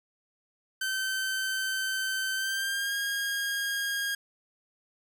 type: tone with pitch glide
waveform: sawtooth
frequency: 1542 to 1627.1 Hz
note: G6 to G#6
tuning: -29 to -36 cents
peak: -25 dBFS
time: 0.81-4.15 s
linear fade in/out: 5 ms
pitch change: +93 cents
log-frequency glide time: 2.35-2.95 s
effects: none